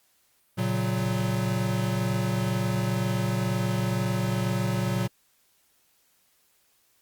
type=chord; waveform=square; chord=F# major; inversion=first; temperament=equal; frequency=116.54 / 138.59 / 185 Hz; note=A#2 / C#3 / F#3; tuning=0 / 0 / 0 cents; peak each=-28 / -33 / -29 dBFS; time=0.57-5.08 s; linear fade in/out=20 ms; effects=white hiss -66 dBFS RMS until 7.01 s + Opus 48 kbps